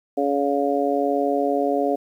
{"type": "harmonic tone", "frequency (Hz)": 141.2, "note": "C#3", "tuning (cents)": 32, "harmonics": [2, 3, 4, 5], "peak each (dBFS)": [-24, -24, -24, -24], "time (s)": [0.17, 1.96], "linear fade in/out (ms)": 10, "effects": ["9-bit"]}